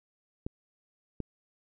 clicks, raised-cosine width 3 ms, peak -21 dBFS, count 2, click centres 0.465 / 1.203 s, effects none

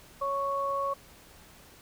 sine tone pair together, 554.4 / 1108.8 Hz, C#5 / C#6, 0 / 0 cents, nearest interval octave, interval 1200 cents, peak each -32 / -29 dBFS, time 0.21-0.94 s, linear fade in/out 10 ms, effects pink hiss -54 dBFS RMS until 1.81 s

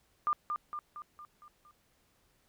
sine tone with echo, 1200 Hz, D6, 37 cents sharp, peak -26 dBFS, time 0.27-0.33 s, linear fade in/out 0 ms, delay 230 ms, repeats 6, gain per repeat -5 dB, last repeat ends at 1.71 s, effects pink hiss -71 dBFS RMS until 2.48 s

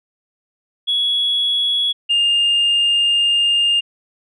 sine tone pair in turn, 3360 / 2816 Hz, G#7 / F7, +19 / +14 cents, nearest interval minor third, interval 305 cents, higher first, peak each -14 / -11 dBFS, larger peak second, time 0.87-1.93 / 2.09-3.81 s, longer second, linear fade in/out 20 ms, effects tanh soft clip ceiling -10 dBFS

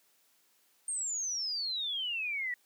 sine exponential sweep, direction down, 8780 to 1911 Hz, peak -32 dBFS, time 0.88-2.54 s, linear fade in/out 2 ms, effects white hiss -69 dBFS RMS until 2.65 s + high-pass 200 Hz 12 dB/octave

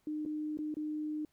sine tone with dropouts, 304.5 Hz, D#4, 37 cents flat, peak -34 dBFS, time 0.07-1.25 s, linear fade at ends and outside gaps 2 ms, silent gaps 0.252-0.26 / 0.573-0.588 / 0.742-0.768 s, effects pink hiss -75 dBFS RMS until 1.32 s

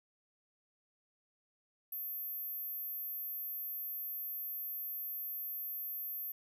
sine tone, 13420 Hz, G#9, 17 cents sharp, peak -38 dBFS, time 1.92-6.32 s, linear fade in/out 5 ms, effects none

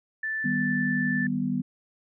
sine tone, 1760 Hz, A6, in tune, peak -27 dBFS, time 0.23-1.27 s, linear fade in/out 5 ms
sine chord, Eb augmented, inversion none, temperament equal, 155.56 / 196 / 246.9 Hz, Eb3 / G3 / B3, 0 / 0 / 0 cents, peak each -32 / -29 / -27 dBFS, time 0.44-1.62 s, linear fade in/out 10 ms
effects none

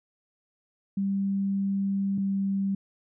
sine tone pair in turn, 196.6 / 195.87 Hz, G3 / G3, +5 / -1 cents, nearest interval unison, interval 6 cents, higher first, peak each -24 dBFS, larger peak neither, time 0.97-2.18 / 2.18-2.75 s, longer first, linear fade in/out 5 ms, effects none

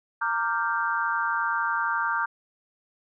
sine chord, G minor seventh, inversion first, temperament equal with one note detuned, 922.2 / 1174.7 / 1396.9 / 1568 Hz, Bb5 / D6 / F6 / G6, -19 / 0 / 0 / 0 cents, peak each -29 dBFS, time 0.21-2.26 s, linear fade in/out 10 ms, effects none

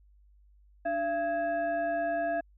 sine tone with frequency modulation, 679 Hz, F5, 49 cents flat, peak -27 dBFS, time 0.85-2.41 s, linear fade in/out 10 ms, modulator 974 Hz, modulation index 0.63, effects added 50 Hz sine -57 dBFS peak until 2.57 s

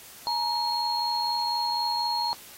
sine tone cluster, 858 / 942 / 4286 Hz, A5 / A#5 / C8, -44 / +18 / +41 cents, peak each -32 / -28 / -28 dBFS, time 0.27-2.33 s, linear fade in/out 0 ms, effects white hiss -47 dBFS RMS until 2.57 s + AAC 48 kbps

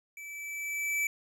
square tone with level ramp, 2311 Hz, D7, 28 cents flat, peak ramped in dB -43 to -27 dBFS, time 0.17-1.07 s, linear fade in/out 2 ms, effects none

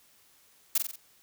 blue noise with echo, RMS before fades -24 dBFS, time 0.75-0.78 s, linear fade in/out 5 ms, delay 45 ms, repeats 4, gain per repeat -5 dB, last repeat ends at 0.96 s, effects white hiss -62 dBFS RMS until 1.22 s

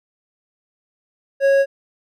triangle tone with hard clipping, 550 Hz, C#5, 14 cents flat, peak -13 dBFS, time 1.4-1.66 s, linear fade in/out 50 ms, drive 10 dB, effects none

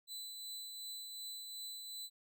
sawtooth tone with tremolo, 4000 Hz, B7, 21 cents sharp, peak -40 dBFS, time 0.07-2.1 s, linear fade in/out 50 ms, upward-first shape triangle, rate 2.7 Hz, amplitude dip 35%, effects none

